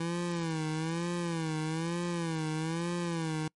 25% pulse tone with vibrato, 164.81 Hz, E3, in tune, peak -27 dBFS, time 0-3.48 s, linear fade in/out 5 ms, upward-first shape sine, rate 1.1 Hz, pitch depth 97 cents each way, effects noise-tail reverb RT60 0.1 s tail -26 dB re dry + MP3 48 kbps

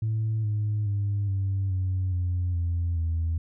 sine tone with pitch steps, 110 / 105.52 / 101.22 / 97.1 / 93.14 / 89.35 / 85.71 / 82.22 Hz, A2 / G#2 / G#2 / G2 / F#2 / F2 / F2 / E2, 0 / +28 / -44 / -16 / +12 / +40 / -32 / -4 cents, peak -22 dBFS, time 0.02-3.38 s, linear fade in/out 5 ms, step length 420 ms, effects tanh soft clip ceiling -21 dBFS

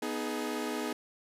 sawtooth chord, G# minor, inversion first, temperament equal with one note detuned, 246.9 / 311.1 / 420.6 Hz, B3 / D#4 / G#4, 0 / 0 / +22 cents, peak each -33 dBFS, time 0.02-0.93 s, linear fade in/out 5 ms, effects resampled to 32000 Hz

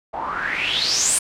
white noise with low-pass filter sweep, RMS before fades -22 dBFS, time 0.13-1.19 s, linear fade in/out 10 ms, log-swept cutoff 780 to 9600 Hz, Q 7.1, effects none

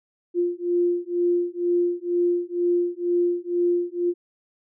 sine beating tone pair, 349.2 / 351.3 Hz, F4 / F4, 0 / +10 cents, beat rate 2.1 Hz, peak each -23 dBFS, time 0.34-4.14 s, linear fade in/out 50 ms, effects none

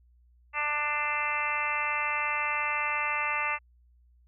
harmonic tone, 296.2 Hz, D4, 15 cents sharp, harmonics 2 / 3 / 4 / 5 / 6 / 7 / 8 / 9, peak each -43 / -35 / -33 / -39 / -38 / -32 / -38 / -33 dBFS, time 0.53-3.59 s, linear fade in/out 50 ms, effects added 60 Hz sine -58 dBFS peak until 4.27 s

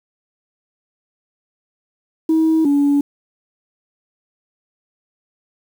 sine tone pair in turn, 320 / 285.1 Hz, D#4 / C#4, +49 / +49 cents, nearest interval major second, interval 200 cents, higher first, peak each -10 dBFS, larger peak neither, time 2.29-2.65 / 2.65-3.01 s, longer neither, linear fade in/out 5 ms, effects tanh soft clip ceiling -9 dBFS + 7-bit

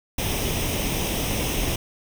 pink noise with comb filter, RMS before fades -25 dBFS, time 0.18-1.76 s, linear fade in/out 5 ms, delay 0.34 ms, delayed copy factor +0.6, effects none

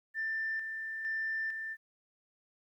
sine tone with tremolo, 1781 Hz, A6, 21 cents sharp, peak -31 dBFS, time 0.14-1.77 s, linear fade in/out 50 ms, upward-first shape square, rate 1.1 Hz, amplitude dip 45%, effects tanh soft clip ceiling -27 dBFS + 12-bit

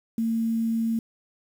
sine tone with quantisation, 227 Hz, A#3, 46 cents flat, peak -22 dBFS, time 0.18-0.99 s, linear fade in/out 2 ms, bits 8, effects none

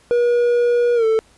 triangle tone with pitch glide, 480.5 to 443.2 Hz, B4 to A4, -48 to +13 cents, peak -11 dBFS, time 0.11-1.19 s, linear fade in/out 0 ms, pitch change -139 cents, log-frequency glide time 0.95-1.05 s, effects pink hiss -53 dBFS RMS until 1.37 s + resampled to 24000 Hz

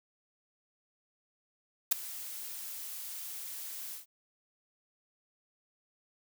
blue noise with ADSR envelope, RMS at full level -22 dBFS, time 1.91-4.06 s, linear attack 13 ms, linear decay 5 ms, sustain -20 dB, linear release 130 ms, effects none

